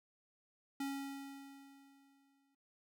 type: tone with exponential decay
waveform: square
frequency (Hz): 276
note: C#4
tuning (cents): -7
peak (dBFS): -37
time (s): 0.8-2.55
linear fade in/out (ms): 5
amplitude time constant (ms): 380
effects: noise-tail reverb RT60 0.1 s tail -19 dB re dry